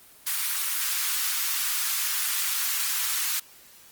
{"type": "high-pass noise", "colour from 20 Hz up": "white", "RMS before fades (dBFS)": -27, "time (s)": [0.26, 3.4], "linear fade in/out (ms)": 10, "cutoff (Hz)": 1100, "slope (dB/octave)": 24, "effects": ["white hiss -52 dBFS RMS until 3.91 s", "Opus 24 kbps"]}